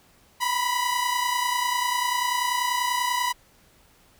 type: tone pair together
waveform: sawtooth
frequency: 969.8 / 1000 Hz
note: B5 / B5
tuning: -32 / +21 cents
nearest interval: minor second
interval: 53 cents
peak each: -22 dBFS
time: 0.4-3.33 s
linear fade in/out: 20 ms
effects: pink hiss -58 dBFS RMS until 4.19 s